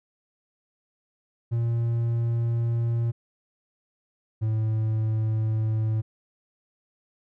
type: tone pair in turn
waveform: triangle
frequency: 116.7 / 109.79 Hz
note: A#2 / A2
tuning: +2 / -3 cents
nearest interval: minor second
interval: 105 cents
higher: first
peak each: -20 / -20 dBFS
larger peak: neither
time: 1.51-3.12 / 4.41-6.02 s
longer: neither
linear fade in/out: 20 ms
effects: none